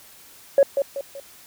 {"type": "tone with echo", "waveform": "sine", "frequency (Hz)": 554.4, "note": "C#5", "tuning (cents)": 0, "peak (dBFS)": -9, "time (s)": [0.58, 0.63], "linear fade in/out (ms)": 2, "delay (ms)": 190, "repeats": 3, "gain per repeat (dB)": -8, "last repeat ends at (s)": 1.2, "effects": ["tanh soft clip ceiling -7 dBFS", "white hiss -48 dBFS RMS until 1.46 s"]}